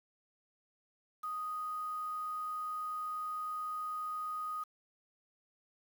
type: tone with quantisation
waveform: sine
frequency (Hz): 1244.5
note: D#6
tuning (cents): 0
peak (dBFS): -36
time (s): 1.23-4.64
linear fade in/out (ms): 10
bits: 9
effects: none